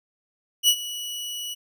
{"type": "tone with ADSR envelope", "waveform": "sawtooth", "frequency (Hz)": 2937, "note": "F#7", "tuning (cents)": -13, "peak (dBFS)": -10, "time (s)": [0.63, 1.55], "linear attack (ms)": 53, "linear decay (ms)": 67, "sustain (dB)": -17, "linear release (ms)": 22, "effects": []}